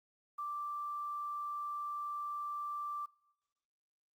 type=tone with quantisation; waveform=sine; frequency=1174.7 Hz; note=D6; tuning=in tune; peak=-37 dBFS; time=0.38-3.06 s; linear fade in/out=10 ms; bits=11; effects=noise-tail reverb RT60 1.0 s tail -24 dB re dry + Opus 48 kbps